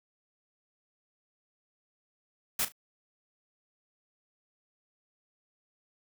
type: noise with echo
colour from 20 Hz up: white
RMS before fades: -29 dBFS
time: 2.59-2.65 s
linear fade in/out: 5 ms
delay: 36 ms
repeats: 2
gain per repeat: -13 dB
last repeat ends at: 2.722 s
effects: none